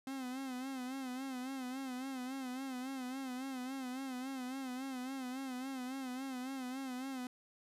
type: tone with vibrato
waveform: 45% pulse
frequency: 260 Hz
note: C4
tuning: 11 cents flat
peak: -40 dBFS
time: 0.07-7.27 s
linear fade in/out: 2 ms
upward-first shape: sine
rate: 3.6 Hz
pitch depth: 76 cents each way
effects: resampled to 32000 Hz